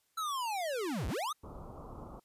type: linear two-way sweep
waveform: square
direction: down then up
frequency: 1343 to 43.65 to 1298 Hz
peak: -34 dBFS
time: 0.17-1.33 s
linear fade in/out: 10 ms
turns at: 1.08 s
type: low-pass noise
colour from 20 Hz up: pink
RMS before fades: -47 dBFS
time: 1.43-2.2 s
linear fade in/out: 10 ms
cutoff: 1300 Hz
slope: 96 dB/octave
effects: white hiss -75 dBFS RMS until 2.24 s + resampled to 32000 Hz